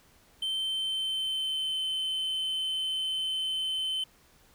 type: tone with pitch glide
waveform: triangle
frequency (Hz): 3104 to 3067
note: G7 to G7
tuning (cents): -18 to -38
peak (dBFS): -27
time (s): 0.42-4.04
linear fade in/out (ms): 5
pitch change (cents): -20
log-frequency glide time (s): 0.57-1.81
effects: pink hiss -61 dBFS RMS until 4.54 s